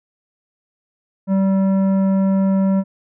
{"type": "tone with tanh clipping", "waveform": "sine", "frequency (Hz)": 193, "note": "G3", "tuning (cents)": -27, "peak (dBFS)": -15, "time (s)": [1.27, 2.84], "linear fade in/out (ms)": 50, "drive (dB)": 11, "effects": []}